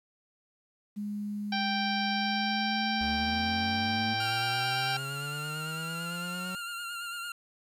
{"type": "tone with pitch glide", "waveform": "sine", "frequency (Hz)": [206.7, 222.8], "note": ["G#3", "A3"], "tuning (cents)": [-8, 22], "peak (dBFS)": -32, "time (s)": [0.96, 4.15], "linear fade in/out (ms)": 20, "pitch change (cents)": 130, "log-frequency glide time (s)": [2.09, 3.3]}
{"type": "harmonic tone", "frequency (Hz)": 784, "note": "G5", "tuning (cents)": 0, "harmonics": [1, 2, 3, 4, 5, 6, 7], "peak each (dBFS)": [-32, -35, -37, -38, -39, -40, -40], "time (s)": [1.52, 4.97], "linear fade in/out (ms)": 5}
{"type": "linear sweep", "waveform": "45% pulse", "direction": "up", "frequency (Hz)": [71.8, 185.3], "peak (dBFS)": -37, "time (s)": [3.01, 6.55], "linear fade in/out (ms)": 0}
{"type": "tone with vibrato", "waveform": "25% pulse", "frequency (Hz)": 1396.9, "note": "F6", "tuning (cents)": 0, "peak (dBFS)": -32, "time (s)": [4.2, 7.32], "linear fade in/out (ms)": 2, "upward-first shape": "sine", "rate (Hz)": 8.9, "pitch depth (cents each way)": 34}
{"effects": ["resampled to 32000 Hz", "10-bit"]}